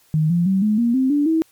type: tone with pitch steps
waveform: sine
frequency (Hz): 155.6 / 172.65 / 191.57 / 212.6 / 235.8 / 261.7 / 290.4 / 322.2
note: D#3 / F3 / G3 / G#3 / A#3 / C4 / D4 / E4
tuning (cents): 0 / -20 / -40 / +41 / +20 / 0 / -19 / -39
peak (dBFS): -14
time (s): 0.14-1.42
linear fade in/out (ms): 0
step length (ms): 160
effects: white hiss -56 dBFS RMS until 1.51 s + MP3 96 kbps